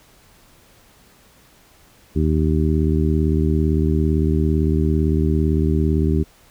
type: harmonic tone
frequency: 77.78 Hz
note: D#2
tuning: in tune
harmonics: 1 / 2 / 3 / 4 / 5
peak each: -18 / -21 / -23 / -24 / -25 dBFS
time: 2.15-6.24 s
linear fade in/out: 20 ms
effects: pink hiss -52 dBFS RMS until 6.5 s